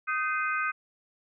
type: harmonic tone with a mistuned harmonic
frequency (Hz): 415.3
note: G#4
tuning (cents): 0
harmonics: 3 / 4 / 5 / 6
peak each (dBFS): -30 / -30 / -36 / -35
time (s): 0.07-0.72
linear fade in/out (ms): 20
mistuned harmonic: 4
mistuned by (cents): -130
effects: none